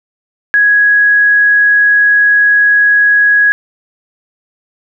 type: tone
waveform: sine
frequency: 1665 Hz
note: G#6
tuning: 4 cents sharp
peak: -5 dBFS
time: 0.54-3.52 s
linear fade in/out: 0 ms
effects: none